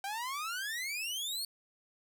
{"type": "exponential sweep", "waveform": "sawtooth", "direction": "up", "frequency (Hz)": [770, 4464], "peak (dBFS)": -32, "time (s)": [0.04, 1.45], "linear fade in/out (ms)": 2, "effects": ["11-bit"]}